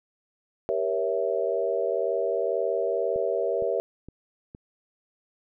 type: chord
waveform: sine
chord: G diminished seventh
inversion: none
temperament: equal with one note detuned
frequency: 392 / 472.4 / 554.4 / 659.3 Hz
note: G4 / Bb4 / Db5 / Fb5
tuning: 0 / +23 / 0 / 0 cents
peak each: -30 / -28 / -29 / -29 dBFS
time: 0.69-3.8 s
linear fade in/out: 0 ms
type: click train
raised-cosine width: 3 ms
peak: -29 dBFS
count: 4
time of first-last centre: 3.16-4.549 s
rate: 2.16 Hz
effects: none